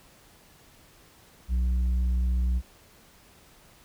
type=tone with tanh clipping; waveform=triangle; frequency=61.74 Hz; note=B1; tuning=in tune; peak=-23 dBFS; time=1.48-2.62 s; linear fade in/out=50 ms; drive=9 dB; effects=pink hiss -56 dBFS RMS until 3.84 s